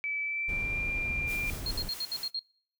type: tone with pitch glide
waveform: sine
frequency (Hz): 2305 to 2385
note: D7 to D7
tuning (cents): -33 to +26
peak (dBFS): -30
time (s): 0.04-1.5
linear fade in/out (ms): 0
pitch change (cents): +59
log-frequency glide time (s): 0.21-0.79
type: noise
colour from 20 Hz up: brown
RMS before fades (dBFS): -37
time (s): 0.48-1.89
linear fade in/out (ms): 10
type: noise with tremolo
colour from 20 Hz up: white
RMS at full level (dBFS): -43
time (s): 1.26-2.31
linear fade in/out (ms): 50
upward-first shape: sine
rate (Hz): 4.6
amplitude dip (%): 40
type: tone bursts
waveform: sine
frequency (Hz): 4238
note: C8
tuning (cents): +21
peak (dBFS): -30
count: 7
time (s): 1.66-2.393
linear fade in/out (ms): 2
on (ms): 49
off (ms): 65
effects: noise-tail reverb RT60 0.6 s tail -25 dB re dry